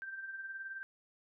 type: tone with tremolo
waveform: sine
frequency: 1568 Hz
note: G6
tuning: in tune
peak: -39 dBFS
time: 0.02-0.83 s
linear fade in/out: 0 ms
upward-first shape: sine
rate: 19 Hz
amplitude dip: 50%
effects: none